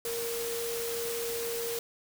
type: tone in noise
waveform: sine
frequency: 466.2 Hz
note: A#4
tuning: in tune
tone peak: -33 dBFS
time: 0.05-1.79 s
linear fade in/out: 2 ms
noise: white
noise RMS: -37 dBFS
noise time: 0.05-1.79 s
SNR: +1 dB
effects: none